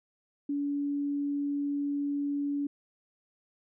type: tone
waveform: sine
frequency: 285.6 Hz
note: D4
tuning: 48 cents flat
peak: -28 dBFS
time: 0.49-2.67 s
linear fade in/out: 5 ms
effects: none